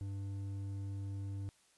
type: tone with hard clipping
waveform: sine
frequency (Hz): 98.6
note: G2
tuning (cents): +11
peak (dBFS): -40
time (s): 0.01-1.49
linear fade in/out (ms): 0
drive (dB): 6
effects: white hiss -69 dBFS RMS until 1.77 s + resampled to 24000 Hz